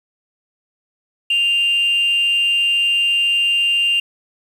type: tone with amplitude modulation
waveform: sine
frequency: 2794 Hz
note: F7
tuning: in tune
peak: -10 dBFS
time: 1.3-4 s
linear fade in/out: 5 ms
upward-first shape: sine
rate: 298 Hz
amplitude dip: 45%
effects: tanh soft clip ceiling -10 dBFS + 7-bit